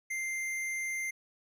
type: tone with tanh clipping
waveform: sine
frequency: 2093 Hz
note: C7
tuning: in tune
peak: -34 dBFS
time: 0.1-1.11 s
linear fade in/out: 10 ms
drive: 18 dB
effects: resampled to 32000 Hz